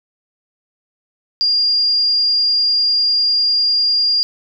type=tone; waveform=sine; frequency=4810 Hz; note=D8; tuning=41 cents sharp; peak=-12 dBFS; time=1.41-4.23 s; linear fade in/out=0 ms; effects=none